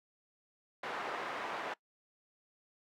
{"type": "band-pass noise", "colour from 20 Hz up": "pink", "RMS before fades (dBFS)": -40, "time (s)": [0.83, 1.74], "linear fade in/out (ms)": 5, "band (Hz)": [580, 1800], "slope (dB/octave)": 12, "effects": ["noise-tail reverb RT60 0.1 s tail -21 dB re dry"]}